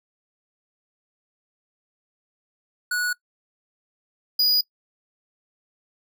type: tone pair in turn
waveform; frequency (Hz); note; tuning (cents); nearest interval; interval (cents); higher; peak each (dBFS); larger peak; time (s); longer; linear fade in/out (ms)
square; 1466 / 4917; F#6 / D#8; -16 / -21; octave + major sixth; 2095; second; -23 / -17; second; 2.91-3.13 / 4.39-4.61; neither; 5
effects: noise-tail reverb RT60 0.1 s tail -21 dB re dry